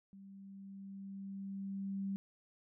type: tone with level ramp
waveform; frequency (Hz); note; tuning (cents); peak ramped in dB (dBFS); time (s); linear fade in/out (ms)
sine; 195.7; G3; -3; -52 to -35; 0.13-2.16; 0
effects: none